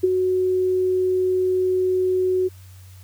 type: tone with ADSR envelope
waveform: sine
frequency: 370 Hz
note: F#4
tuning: in tune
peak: -11 dBFS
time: 0.03-2.49 s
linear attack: 12 ms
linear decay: 20 ms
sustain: -6 dB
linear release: 24 ms
effects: added 93 Hz sine -41 dBFS peak until 3.03 s + white hiss -53 dBFS RMS until 3.03 s